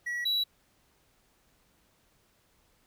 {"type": "tone pair in turn", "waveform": "triangle", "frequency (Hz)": [1929, 3916], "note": ["B6", "B7"], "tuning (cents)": [-41, -15], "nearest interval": "octave", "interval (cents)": 1226, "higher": "second", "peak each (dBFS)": [-29, -24], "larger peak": "second", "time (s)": [[0.06, 0.25], [0.25, 0.44]], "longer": "neither", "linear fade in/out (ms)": 10, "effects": ["pink hiss -68 dBFS RMS until 2.86 s"]}